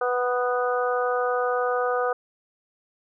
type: harmonic tone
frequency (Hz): 247.4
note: B3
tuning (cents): +3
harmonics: 2 / 3 / 4 / 5 / 6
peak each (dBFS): -24 / -28 / -36 / -28 / -32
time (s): 0.01-2.13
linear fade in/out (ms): 5
effects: none